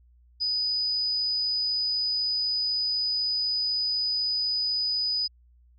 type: tone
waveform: sine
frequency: 4978 Hz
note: D#8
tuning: in tune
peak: -24 dBFS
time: 0.4-5.28 s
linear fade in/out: 20 ms
effects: added 60 Hz sine -55 dBFS peak until 5.78 s